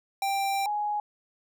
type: tone pair in turn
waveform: square / sine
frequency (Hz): 787 / 833.8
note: G5 / G#5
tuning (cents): +7 / +7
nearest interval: minor second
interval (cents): 100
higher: second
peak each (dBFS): -26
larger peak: neither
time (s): 0.22-0.66 / 0.66-1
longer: first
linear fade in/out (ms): 2
effects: none

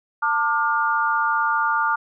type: tone cluster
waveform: sine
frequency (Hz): 896 / 1188 / 1423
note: A5 / D6 / F6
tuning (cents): +31 / +20 / +32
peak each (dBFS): -23 / -22 / -22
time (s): 0.22-1.96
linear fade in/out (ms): 10
effects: none

